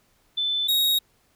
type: tone pair in turn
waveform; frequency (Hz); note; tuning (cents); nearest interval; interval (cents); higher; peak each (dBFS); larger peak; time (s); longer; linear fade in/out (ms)
sine / 45% pulse; 3520 / 3774; A7 / A#7; 0 / +21; minor second; 121; second; -22 / -19; second; 0.37-0.68 / 0.68-0.99; neither; 10
effects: pink hiss -64 dBFS RMS until 1.35 s